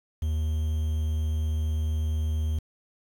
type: tone with quantisation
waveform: triangle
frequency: 77.9 Hz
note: D#2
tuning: 3 cents sharp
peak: -22 dBFS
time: 0.22-2.59 s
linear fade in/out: 5 ms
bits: 8
effects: none